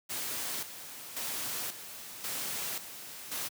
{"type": "noise with tremolo", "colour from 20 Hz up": "white", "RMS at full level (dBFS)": -36, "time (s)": [0.09, 3.49], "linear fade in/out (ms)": 20, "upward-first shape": "square", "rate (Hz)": 0.93, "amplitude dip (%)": 65, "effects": ["high-pass 100 Hz 12 dB/octave"]}